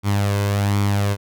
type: tone with flanger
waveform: sawtooth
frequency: 101.1 Hz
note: G#2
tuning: 46 cents flat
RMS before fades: -19 dBFS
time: 0.03-1.17 s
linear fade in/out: 50 ms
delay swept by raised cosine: 0.88 to 1.98 ms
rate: 1.3 Hz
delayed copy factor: +0.5
effects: none